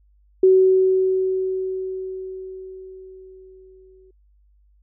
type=tone with exponential decay; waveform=sine; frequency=376.5 Hz; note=F#4; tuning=30 cents sharp; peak=-9 dBFS; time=0.43-4.11 s; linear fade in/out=5 ms; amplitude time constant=800 ms; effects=added 50 Hz sine -54 dBFS peak until 4.82 s